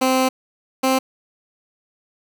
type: tone pair in turn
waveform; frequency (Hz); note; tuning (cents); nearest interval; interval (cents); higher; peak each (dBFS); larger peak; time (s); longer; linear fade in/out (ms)
15% pulse; 260 / 262.6; C4 / C4; -11 / +6; unison; 17; second; -9; neither; 0.01-0.29 / 0.83-0.99; first; 10
effects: none